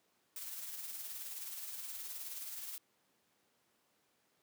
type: noise with tremolo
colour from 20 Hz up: blue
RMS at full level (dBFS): -43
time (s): 0.36-2.78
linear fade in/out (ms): 2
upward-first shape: triangle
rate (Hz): 19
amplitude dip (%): 45
effects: pink hiss -75 dBFS RMS until 4.42 s + high-pass 200 Hz 12 dB/octave